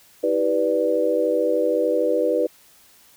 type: chord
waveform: sine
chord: E minor seventh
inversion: none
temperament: equal with one note detuned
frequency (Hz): 321.7 / 392 / 493.9 / 587.3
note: E4 / G4 / B4 / D5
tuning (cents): -42 / 0 / 0 / 0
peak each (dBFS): -25 / -26 / -20 / -24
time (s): 0.23-2.47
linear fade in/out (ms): 10
effects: white hiss -53 dBFS RMS until 3.16 s